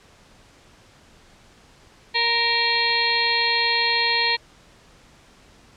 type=harmonic tone with a mistuned harmonic; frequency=467.5 Hz; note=A#4; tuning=5 cents sharp; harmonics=1 / 2 / 4 / 5 / 6 / 7 / 8 / 9; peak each=-32 / -26 / -25 / -26 / -31 / -29 / -30 / -22 dBFS; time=2.14-4.37 s; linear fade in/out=20 ms; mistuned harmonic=6; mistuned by=-40 cents; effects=pink hiss -52 dBFS RMS until 5.76 s + low-pass 7000 Hz 12 dB/octave